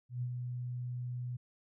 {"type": "tone with ADSR envelope", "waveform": "sine", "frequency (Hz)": 123.47, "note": "B2", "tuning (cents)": 0, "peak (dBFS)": -32, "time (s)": [0.09, 1.37], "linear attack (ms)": 130, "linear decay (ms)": 68, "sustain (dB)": -4, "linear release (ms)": 11, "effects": []}